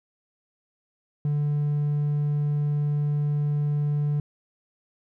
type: tone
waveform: triangle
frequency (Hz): 146.83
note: D3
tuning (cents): 0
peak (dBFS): -19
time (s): 1.25-4.2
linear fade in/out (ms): 2
effects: tanh soft clip ceiling -15 dBFS